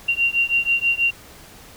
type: beating tone pair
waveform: sine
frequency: 2761 / 2767.2 Hz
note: F7 / F7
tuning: -20 / -17 cents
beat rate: 6.2 Hz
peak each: -20 dBFS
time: 0.08-1.11 s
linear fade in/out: 10 ms
effects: pink hiss -44 dBFS RMS until 1.76 s